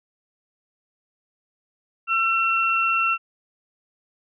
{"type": "tone pair together", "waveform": "sine", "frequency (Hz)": [1342, 2715], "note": ["E6", "F7"], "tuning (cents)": [31, -50], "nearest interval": "octave", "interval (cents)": 1219, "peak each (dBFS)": -21, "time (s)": [2.07, 3.18], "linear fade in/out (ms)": 50, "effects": []}